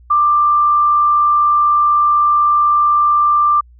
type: tone with frequency modulation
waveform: sine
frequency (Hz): 1184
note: D6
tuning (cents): +14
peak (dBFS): -9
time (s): 0.1-3.61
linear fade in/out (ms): 10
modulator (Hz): 75.8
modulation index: 0.2
effects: added 60 Hz sine -41 dBFS peak until 3.79 s